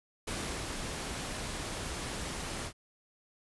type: noise with ADSR envelope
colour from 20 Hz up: pink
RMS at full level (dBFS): -36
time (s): 0.27-2.73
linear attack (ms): 8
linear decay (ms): 360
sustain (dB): -2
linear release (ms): 77
effects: resampled to 24000 Hz